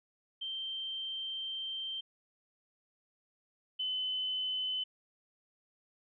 sine tone pair in turn, 3136 / 3031 Hz, G7 / F#7, 0 / +41 cents, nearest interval minor second, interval 59 cents, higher first, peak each -36 / -32 dBFS, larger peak second, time 0.41-2.01 / 3.79-4.84 s, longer first, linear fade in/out 10 ms, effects none

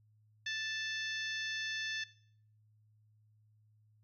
harmonic tone, 880 Hz, A5, in tune, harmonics 2 / 3 / 4 / 5 / 6 / 7, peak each -38 / -45 / -41 / -49 / -49 / -50 dBFS, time 0.46-2.04 s, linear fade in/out 5 ms, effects noise-tail reverb RT60 0.6 s tail -19 dB re dry + added 107 Hz sine -65 dBFS peak until 4.03 s

